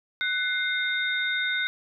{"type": "tone cluster", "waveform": "sine", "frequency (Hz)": [1494, 2109, 3679], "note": ["F#6", "C7", "A#7"], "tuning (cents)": [16, 13, -24], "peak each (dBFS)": [-27, -29, -30], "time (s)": [0.21, 1.67], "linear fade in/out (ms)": 0, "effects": []}